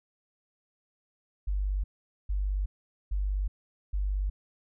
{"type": "tone bursts", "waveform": "sine", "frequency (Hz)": 49, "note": "G1", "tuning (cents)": 0, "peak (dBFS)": -26, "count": 4, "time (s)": [1.47, 4.3], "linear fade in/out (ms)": 10, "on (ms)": 370, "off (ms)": 450, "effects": []}